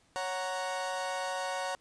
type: chord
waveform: 30% pulse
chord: F# major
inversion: second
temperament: equal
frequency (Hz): 554.4 / 740 / 932.3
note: C#5 / F#5 / A#5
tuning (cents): 0 / 0 / 0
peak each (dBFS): -34 / -34 / -36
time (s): 0.16-1.75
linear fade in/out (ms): 0
effects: pink hiss -67 dBFS RMS until 1.8 s + resampled to 22050 Hz

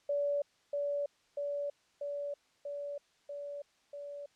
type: tone with echo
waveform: sine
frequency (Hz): 574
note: D5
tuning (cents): -40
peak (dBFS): -29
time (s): 0.09-0.42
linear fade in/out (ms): 5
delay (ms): 640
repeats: 6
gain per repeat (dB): -2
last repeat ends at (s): 4.26
effects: white hiss -70 dBFS RMS until 4.35 s + low-pass 6000 Hz 12 dB/octave

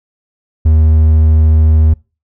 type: tone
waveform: triangle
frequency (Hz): 78.4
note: D#2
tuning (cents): +14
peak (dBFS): -3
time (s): 0.65-1.94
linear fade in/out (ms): 10
effects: noise-tail reverb RT60 0.3 s tail -24 dB re dry

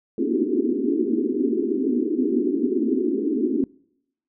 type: band-pass noise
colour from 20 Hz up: pink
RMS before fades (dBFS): -22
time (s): 0.18-3.64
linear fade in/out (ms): 2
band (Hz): 230 to 410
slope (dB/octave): 96
effects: noise-tail reverb RT60 0.8 s tail -26 dB re dry

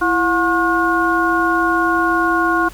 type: harmonic tone with a mistuned harmonic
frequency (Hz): 360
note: F#4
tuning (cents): -47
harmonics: 1 / 2 / 3 / 4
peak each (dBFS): -18 / -22 / -18 / -18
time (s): 0.01-2.69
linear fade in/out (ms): 10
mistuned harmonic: 1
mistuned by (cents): -130
effects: added 44 Hz sine -37 dBFS peak until 2.73 s + pink hiss -41 dBFS RMS until 2.73 s

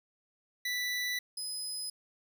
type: tone pair in turn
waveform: 25% pulse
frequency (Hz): 1975 / 5040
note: B6 / D#8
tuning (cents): 0 / +21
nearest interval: octave + major third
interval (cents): 1621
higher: second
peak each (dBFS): -28 / -31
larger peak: first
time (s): 0.65-1.19 / 1.37-1.9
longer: first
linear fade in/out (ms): 5
effects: none

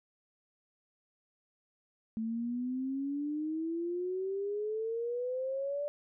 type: exponential sweep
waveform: sine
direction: up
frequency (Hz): 220 to 587.3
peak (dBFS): -32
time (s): 2.17-5.88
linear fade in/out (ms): 0
effects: none

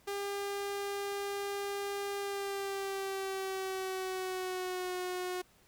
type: tone with pitch glide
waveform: sawtooth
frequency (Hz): 401.2 to 363.7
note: G4 to F#4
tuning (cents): +40 to -30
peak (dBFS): -31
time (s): 0.07-5.42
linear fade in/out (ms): 10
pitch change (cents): -170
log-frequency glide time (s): 2.18-4.94
effects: pink hiss -65 dBFS RMS until 5.67 s

